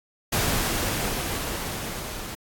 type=noise with level ramp; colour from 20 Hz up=pink; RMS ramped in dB=-23 to -36 dBFS; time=0.32-2.35 s; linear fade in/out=10 ms; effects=AAC 64 kbps